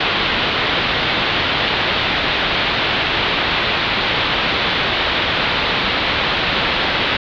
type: low-pass noise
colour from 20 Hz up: white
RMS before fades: -18 dBFS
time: 0-7.17 s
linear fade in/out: 5 ms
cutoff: 3900 Hz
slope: 48 dB/octave
effects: none